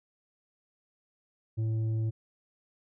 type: tone with tanh clipping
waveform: sine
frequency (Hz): 111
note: A2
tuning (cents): +16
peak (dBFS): -28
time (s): 1.57-2.11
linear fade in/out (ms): 20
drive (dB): 6
effects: none

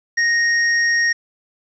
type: tone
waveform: square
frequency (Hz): 1864.7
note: A#6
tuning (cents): 0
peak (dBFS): -15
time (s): 0.17-1.13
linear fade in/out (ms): 10
effects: resampled to 16000 Hz + 8-bit

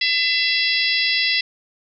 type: harmonic tone with a mistuned harmonic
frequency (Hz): 672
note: E5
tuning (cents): +33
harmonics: 3 / 4 / 5 / 6 / 7 / 8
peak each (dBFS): -22 / -23 / -24 / -25 / -25 / -26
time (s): 0.01-1.41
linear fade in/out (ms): 5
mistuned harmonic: 8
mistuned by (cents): -70
effects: none

